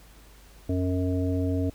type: harmonic tone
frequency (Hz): 91.4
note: F#2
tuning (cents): -21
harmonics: 1 / 3 / 5 / 7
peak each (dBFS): -26 / -27 / -34 / -36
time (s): 0.69-1.7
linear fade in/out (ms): 5
effects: added 50 Hz sine -51 dBFS peak until 1.74 s + pink hiss -55 dBFS RMS until 1.74 s